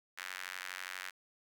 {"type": "tone with high-pass filter", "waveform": "sawtooth", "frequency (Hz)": 92.3, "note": "F#2", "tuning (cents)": -4, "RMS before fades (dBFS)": -44, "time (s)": [0.17, 1.11], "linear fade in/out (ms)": 20, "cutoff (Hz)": 1700, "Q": 2.1, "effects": ["11-bit"]}